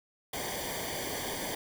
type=noise with comb filter; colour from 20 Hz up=pink; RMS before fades=-36 dBFS; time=0.33-1.55 s; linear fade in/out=5 ms; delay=0.75 ms; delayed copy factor=-0.8; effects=none